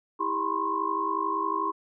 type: tone cluster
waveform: sine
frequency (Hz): 326.5 / 399.5 / 978 / 1032 / 1083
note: E4 / G4 / B5 / C6 / C#6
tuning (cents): -17 / +33 / -17 / -24 / -41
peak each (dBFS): -35 / -35 / -34 / -30 / -29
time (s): 0.19-1.72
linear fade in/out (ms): 20
effects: none